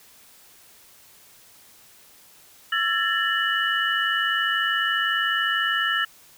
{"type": "tone cluster", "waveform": "sine", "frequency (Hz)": [1338, 1704, 1804, 2949], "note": ["E6", "G#6", "A6", "F#7"], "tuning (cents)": [25, 44, 43, -6], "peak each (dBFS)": -26, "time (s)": [2.72, 6.05], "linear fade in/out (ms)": 5, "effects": ["white hiss -52 dBFS RMS until 6.37 s"]}